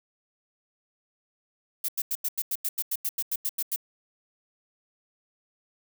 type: noise bursts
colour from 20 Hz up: violet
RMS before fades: -28 dBFS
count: 15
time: 1.84-3.761 s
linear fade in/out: 5 ms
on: 45 ms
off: 89 ms
effects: none